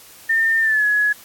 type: tone with pitch glide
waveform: sine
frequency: 1808 to 1686.9 Hz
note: A6 to G#6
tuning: +47 to +27 cents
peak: -14 dBFS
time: 0.29-1.13 s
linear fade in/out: 10 ms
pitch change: -120 cents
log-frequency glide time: 0.61-0.85 s
effects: white hiss -44 dBFS RMS until 1.24 s + AAC 64 kbps